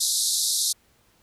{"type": "band-pass noise", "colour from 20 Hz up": "pink", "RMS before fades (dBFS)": -24, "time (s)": [0, 0.73], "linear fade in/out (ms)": 10, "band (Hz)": [3700, 12000], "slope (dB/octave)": 96, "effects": ["pink hiss -62 dBFS RMS until 1.22 s"]}